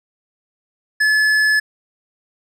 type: tone with tanh clipping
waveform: sine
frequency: 1720 Hz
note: A6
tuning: 40 cents flat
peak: -14 dBFS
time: 1-1.6 s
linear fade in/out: 10 ms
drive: 11 dB
effects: none